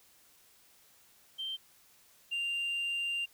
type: tone pair in turn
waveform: sine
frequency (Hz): 3136 / 2787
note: G7 / F7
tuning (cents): 0 / -4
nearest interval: major second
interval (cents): 204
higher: first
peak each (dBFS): -34 / -29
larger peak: second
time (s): 1.38-1.57 / 2.31-3.26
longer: second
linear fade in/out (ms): 20
effects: tanh soft clip ceiling -30 dBFS + white hiss -63 dBFS RMS until 3.33 s